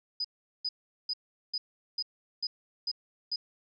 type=tone bursts; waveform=sine; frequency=4978 Hz; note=D#8; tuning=in tune; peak=-29 dBFS; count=8; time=0.2-3.36 s; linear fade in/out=5 ms; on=45 ms; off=400 ms; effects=none